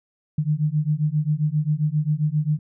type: beating tone pair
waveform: sine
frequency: 147.9 / 155.4 Hz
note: D3 / D#3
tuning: +13 / -2 cents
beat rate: 7.5 Hz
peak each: -22 dBFS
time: 0.38-2.59 s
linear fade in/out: 5 ms
effects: none